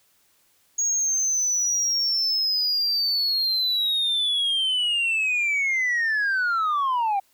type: linear sweep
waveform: sine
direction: down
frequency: 6645 to 768 Hz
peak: -18 dBFS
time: 0.78-7.2 s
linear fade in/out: 10 ms
effects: tanh soft clip ceiling -19 dBFS + white hiss -63 dBFS RMS until 7.33 s